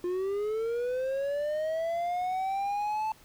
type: linear sweep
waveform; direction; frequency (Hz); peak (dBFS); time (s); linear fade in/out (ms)
triangle; up; 350.3 to 880; -26; 0.04-3.12; 2
effects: pink hiss -57 dBFS RMS until 3.24 s